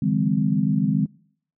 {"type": "tone cluster", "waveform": "sine", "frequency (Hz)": [140.1, 156, 175.6, 203.3, 257], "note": ["C#3", "D#3", "F3", "G#3", "C4"], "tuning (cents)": [19, 5, 10, -37, -31], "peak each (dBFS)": [-29, -23, -28, -22, -25], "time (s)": [0.02, 1.06], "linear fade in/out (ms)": 5, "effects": ["noise-tail reverb RT60 0.6 s tail -23 dB re dry"]}